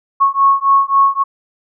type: beating tone pair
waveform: sine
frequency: 1098 / 1101.7 Hz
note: C#6 / C#6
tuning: -17 / -11 cents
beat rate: 3.7 Hz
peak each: -12 dBFS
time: 0.2-1.24 s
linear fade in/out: 20 ms
effects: none